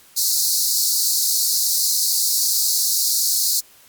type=high-pass noise; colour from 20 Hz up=pink; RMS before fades=-19 dBFS; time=0.16-3.61 s; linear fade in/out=20 ms; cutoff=4100 Hz; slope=96 dB/octave; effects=white hiss -50 dBFS RMS until 3.88 s + Opus 48 kbps